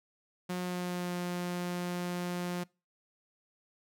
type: tone with pitch glide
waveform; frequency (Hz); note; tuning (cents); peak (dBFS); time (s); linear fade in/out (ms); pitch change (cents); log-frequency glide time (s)
sawtooth; 180 to 177.11; F#3 to F3; -47 to +25; -29; 0.49-2.64; 10; -28; 0.59-1.15
effects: noise-tail reverb RT60 0.3 s tail -25 dB re dry